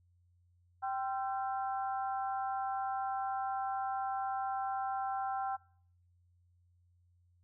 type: harmonic tone with a mistuned harmonic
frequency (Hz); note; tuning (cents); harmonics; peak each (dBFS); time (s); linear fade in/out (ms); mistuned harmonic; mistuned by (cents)
260; C4; -11; 3 / 4 / 5 / 6; -34 / -44 / -42 / -51; 0.82-5.57; 20; 5; +64
effects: noise-tail reverb RT60 0.6 s tail -24 dB re dry + added 88 Hz sine -66 dBFS peak until 7.43 s